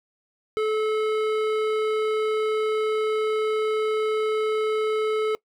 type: tone with hard clipping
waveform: triangle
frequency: 432.8 Hz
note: A4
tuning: 29 cents flat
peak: -23 dBFS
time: 0.57-5.35 s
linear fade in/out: 0 ms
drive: 17 dB
effects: noise-tail reverb RT60 0.1 s tail -23 dB re dry